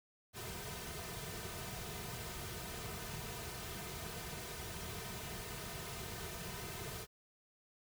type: noise with comb filter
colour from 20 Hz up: pink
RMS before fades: -45 dBFS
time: 0.33-7.07 s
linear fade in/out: 50 ms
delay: 3.6 ms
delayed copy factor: -0.8
effects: none